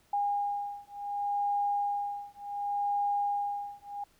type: beating tone pair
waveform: sine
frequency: 813 / 813.68 Hz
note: G#5 / G#5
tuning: -37 / -36 cents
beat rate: 0.68 Hz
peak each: -32 / -32 dBFS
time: 0.13-4.04 s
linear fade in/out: 5 ms
effects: pink hiss -66 dBFS RMS until 4.19 s